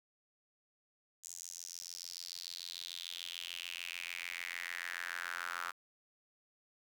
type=tone with high-pass filter sweep; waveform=sawtooth; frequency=86.8 Hz; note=F2; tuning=10 cents flat; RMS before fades=-44 dBFS; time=1.23-5.72 s; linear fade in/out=20 ms; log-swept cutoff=7000 to 1300 Hz; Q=4.5; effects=10-bit